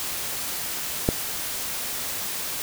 click, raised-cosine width 2 ms, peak -5 dBFS, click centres 1.089 s, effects white hiss -30 dBFS RMS until 2.62 s

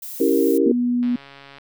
violet noise, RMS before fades -33 dBFS, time 0.02-0.58 s, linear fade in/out 5 ms
sine chord, C# diminished seventh, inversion none, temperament equal, 277.2 / 329.6 / 392 / 466.2 Hz, C#4 / E4 / G4 / Bb4, 0 / 0 / 0 / 0 cents, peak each -20 dBFS, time 0.2-0.72 s, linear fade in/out 5 ms
sine tone, 243.8 Hz, B3, 22 cents flat, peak -17 dBFS, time 0.66-1.16 s, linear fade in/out 5 ms
click train, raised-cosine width 0.3 ms, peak -26 dBFS, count 78, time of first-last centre 1.03-1.584 s, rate 139 Hz
effects none

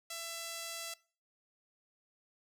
sawtooth tone with band-pass filter, 668 Hz, E5, 23 cents sharp, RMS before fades -43 dBFS, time 0.1-0.94 s, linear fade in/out 5 ms, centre 7500 Hz, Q 0.63, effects noise-tail reverb RT60 0.4 s tail -22 dB re dry

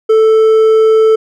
triangle tone with hard clipping, 440.2 Hz, A4, 1 cent sharp, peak -6 dBFS, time 0.09-1.16 s, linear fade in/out 10 ms, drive 7 dB, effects none

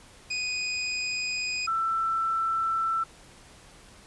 25% pulse / sine tone pair in turn, 2489 / 1333.4 Hz, D#7 / E6, 0 / +19 cents, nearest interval major seventh, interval 1081 cents, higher first, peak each -24 dBFS, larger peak neither, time 0.3-1.67 / 1.67-3.04 s, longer neither, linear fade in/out 10 ms, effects pink hiss -52 dBFS RMS until 4.06 s + resampled to 24000 Hz

